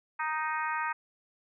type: harmonic tone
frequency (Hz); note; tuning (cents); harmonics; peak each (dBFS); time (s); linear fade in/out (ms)
311.1; D#4; 0; 3 / 4 / 5 / 6 / 7 / 8; -33 / -35 / -36 / -38 / -43 / -43; 0.19-0.93; 10
effects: none